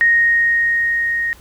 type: tone with level ramp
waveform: sine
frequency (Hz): 1864.7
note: A#6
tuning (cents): 0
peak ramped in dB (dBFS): -9 to -17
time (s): 0.01-1.33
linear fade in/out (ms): 0
effects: added 60 Hz sine -44 dBFS peak until 1.4 s + pink hiss -46 dBFS RMS until 1.4 s